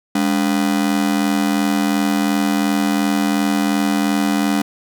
45% pulse ring-modulated tone, 246.9 Hz, B3, in tune, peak -12 dBFS, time 0.15-4.62 s, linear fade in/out 5 ms, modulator 41.4 Hz, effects none

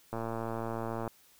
click train, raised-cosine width 1 ms, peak -22 dBFS, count 109, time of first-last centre 0.13-1.077 s, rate 114 Hz, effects white hiss -62 dBFS RMS until 1.39 s

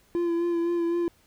triangle tone with vibrato, 341.6 Hz, F4, 38 cents flat, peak -21 dBFS, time 0.15-1.08 s, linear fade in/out 0 ms, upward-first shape sine, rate 3.9 Hz, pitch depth 25 cents each way, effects pink hiss -62 dBFS RMS until 1.26 s

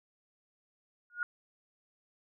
sine tone with exponential growth, 1437 Hz, F6, 49 cents sharp, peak -26 dBFS, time 1.1-1.23 s, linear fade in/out 1 ms, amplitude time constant 28 ms, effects none

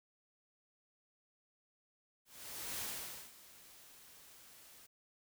white noise with ADSR envelope, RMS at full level -41 dBFS, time 2.25-4.87 s, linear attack 550 ms, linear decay 510 ms, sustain -18 dB, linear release 14 ms, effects none

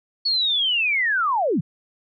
sine linear sweep, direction down, 4435 to 119.2 Hz, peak -18 dBFS, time 0.25-1.61 s, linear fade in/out 10 ms, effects none

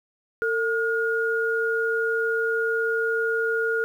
sine tone pair together, 451.6 / 1429.6 Hz, A4 / F6, +45 / +40 cents, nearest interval octave + minor sixth, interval 1995 cents, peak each -24 dBFS, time 0.42-3.84 s, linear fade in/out 0 ms, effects 9-bit

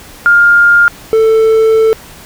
sine / triangle tone pair in turn, 1408 / 443.5 Hz, F6 / A4, +14 / +14 cents, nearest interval octave + minor sixth, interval 2000 cents, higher first, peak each -3 dBFS, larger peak neither, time 0.26-0.88 / 1.13-1.93 s, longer second, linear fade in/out 0 ms, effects pink hiss -34 dBFS RMS until 2.25 s

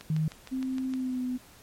click train, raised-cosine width 0.2 ms, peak -25 dBFS, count 7, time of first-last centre 0.01-0.937 s, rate 6.47 Hz
sine tone, 156.4 Hz, D#3, 9 cents sharp, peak -24 dBFS, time 0.1-0.28 s, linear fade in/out 2 ms
sine tone with pitch glide, 260.8 to 251.6 Hz, C4 to B3, -5 to +32 cents, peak -28 dBFS, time 0.51-1.38 s, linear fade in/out 20 ms, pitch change -63 cents, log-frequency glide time 0.91-1.22 s
effects pink hiss -54 dBFS RMS until 1.62 s + MP3 64 kbps

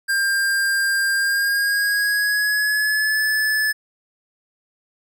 square tone with pitch glide, 1597 to 1731.5 Hz, G6 to A6, +32 to -28 cents, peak -18 dBFS, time 0.08-3.73 s, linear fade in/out 20 ms, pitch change +140 cents, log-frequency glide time 1.15-3.21 s, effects none

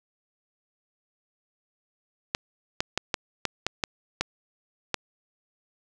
clicks, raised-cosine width 0.2 ms, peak -7 dBFS, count 9, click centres 2.349 / 2.805 / 2.976 / 3.142 / 3.453 / 3.666 / 3.838 / 4.21 / 4.943 s, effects none

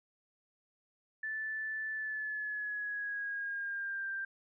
sine tone with pitch glide, 1753 to 1579.9 Hz, A6 to G6, -7 to +13 cents, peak -35 dBFS, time 1.23-4.25 s, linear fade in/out 5 ms, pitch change -180 cents, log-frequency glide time 1.92-4.09 s, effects none

